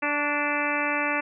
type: harmonic tone with a mistuned harmonic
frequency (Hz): 292.8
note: D4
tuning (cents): -5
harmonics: 1 / 2 / 3 / 4 / 5 / 6 / 7 / 8 / 9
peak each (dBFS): -32 / -32 / -32 / -32 / -32 / -32 / -32 / -32 / -32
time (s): 0.02-1.21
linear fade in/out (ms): 10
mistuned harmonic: 4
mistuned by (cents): -27
effects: none